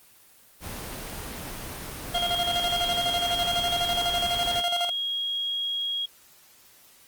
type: noise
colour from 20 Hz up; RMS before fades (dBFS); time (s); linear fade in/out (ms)
pink; -36; 0.6-4.63; 50
type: tone with pitch glide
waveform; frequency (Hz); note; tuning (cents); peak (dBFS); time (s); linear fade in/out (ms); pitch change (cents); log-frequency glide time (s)
sine; 3257 to 3287; G#7 to G#7; -34 to -19; -26; 2.14-6.06; 10; +15; 3.02-5.73
type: tone with tremolo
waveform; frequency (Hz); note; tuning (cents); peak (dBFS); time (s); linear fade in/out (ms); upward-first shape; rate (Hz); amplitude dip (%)
40% pulse; 698.5; F5; 0; -24; 2.14-4.9; 10; square; 12; 65
effects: white hiss -55 dBFS RMS until 7.07 s + Opus 24 kbps